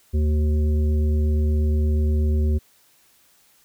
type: harmonic tone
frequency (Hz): 75.7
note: D#2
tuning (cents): -47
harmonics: 1 / 3 / 5 / 7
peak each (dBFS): -17 / -29 / -32 / -43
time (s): 0.13-2.59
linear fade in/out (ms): 20
effects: white hiss -58 dBFS RMS until 3.64 s